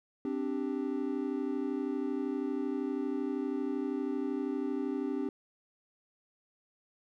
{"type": "chord", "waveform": "triangle", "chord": "C suspended second", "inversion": "none", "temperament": "just", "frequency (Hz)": [261.6, 294.3, 392.4], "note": ["C4", "D4", "G4"], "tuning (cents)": [0, 4, 2], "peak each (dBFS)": [-33, -33, -35], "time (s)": [0.25, 5.29], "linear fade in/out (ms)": 2, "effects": []}